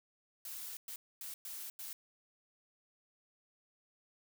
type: noise bursts at uneven times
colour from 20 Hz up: blue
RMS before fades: -45 dBFS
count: 5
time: 0.45-0.77 / 0.88-0.96 / 1.21-1.34 / 1.45-1.7 / 1.79-1.93 s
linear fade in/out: 2 ms
effects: none